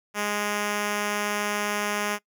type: tone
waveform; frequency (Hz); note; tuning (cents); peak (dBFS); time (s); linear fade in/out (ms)
5% pulse; 207.1; G#3; -5; -14; 0.14-2.19; 50
effects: noise-tail reverb RT60 0.1 s tail -21 dB re dry

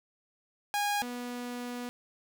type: tone pair in turn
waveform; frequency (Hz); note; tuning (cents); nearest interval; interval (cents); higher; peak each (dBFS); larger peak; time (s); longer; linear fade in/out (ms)
sawtooth; 820 / 244.3; G#5 / B3; -22 / -19; octave + major sixth; 2097; first; -24 / -32; first; 0.74-1.02 / 1.02-1.89; second; 0
effects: none

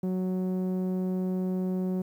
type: tone with low-pass filter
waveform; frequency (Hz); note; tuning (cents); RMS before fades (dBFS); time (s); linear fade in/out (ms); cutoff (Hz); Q
sawtooth; 185; F#3; 0; -29; 0.03-2.02; 5; 400; 0.78
effects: 10-bit

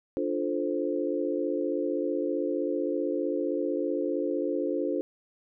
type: chord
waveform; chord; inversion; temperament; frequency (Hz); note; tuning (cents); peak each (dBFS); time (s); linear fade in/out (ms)
sine; D minor seventh; none; equal; 293.7 / 349.2 / 440 / 523.3; D4 / F4 / A4 / C5; 0 / 0 / 0 / 0; -31 / -31 / -33 / -32; 0.17-5.01; 0
effects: none

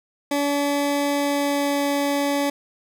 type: tone with pitch glide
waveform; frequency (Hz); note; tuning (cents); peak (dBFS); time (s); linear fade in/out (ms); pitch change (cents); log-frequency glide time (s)
20% pulse; 285.8 to 284.2; D4 to C#4; -47 to +43; -15; 0.31-2.5; 5; -10; 1.13-1.83
effects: none

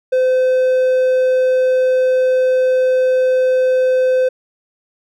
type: tone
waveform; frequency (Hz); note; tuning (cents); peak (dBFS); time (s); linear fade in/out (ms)
triangle; 513; C5; -34; -9; 0.12-4.29; 10
effects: none

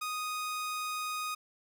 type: tone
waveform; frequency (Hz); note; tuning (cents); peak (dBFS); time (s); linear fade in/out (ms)
sawtooth; 1244; D#6; -1; -30; 0.01-1.35; 10
effects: none

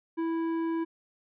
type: tone with tanh clipping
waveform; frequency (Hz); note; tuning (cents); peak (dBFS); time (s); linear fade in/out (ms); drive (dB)
sine; 329.1; E4; -3; -29; 0.17-0.85; 20; 11
effects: none

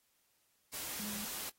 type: tone in noise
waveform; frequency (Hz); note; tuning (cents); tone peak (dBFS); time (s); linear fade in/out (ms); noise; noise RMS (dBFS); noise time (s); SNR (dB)
sine; 208.7; G#3; +9; -43; 0.99-1.25; 10; white; -42; 0.73-1.5; -4
effects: white hiss -75 dBFS RMS until 1.58 s + AAC 48 kbps

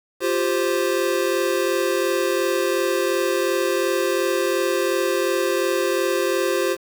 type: chord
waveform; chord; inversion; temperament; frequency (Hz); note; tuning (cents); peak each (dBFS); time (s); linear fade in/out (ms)
square; F suspended second; none; equal; 349.2 / 392 / 523.3; F4 / G4 / C5; 0 / 0 / 0; -24; 0.2-6.77; 50
effects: 7-bit

